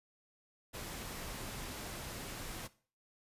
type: noise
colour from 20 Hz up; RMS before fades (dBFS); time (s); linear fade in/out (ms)
pink; -44; 0.73-2.68; 20
effects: noise-tail reverb RT60 0.4 s tail -17 dB re dry + resampled to 32000 Hz